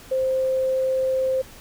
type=tone; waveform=sine; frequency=523.3 Hz; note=C5; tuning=in tune; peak=-19 dBFS; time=0.11-1.42 s; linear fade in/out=10 ms; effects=pink hiss -45 dBFS RMS until 1.6 s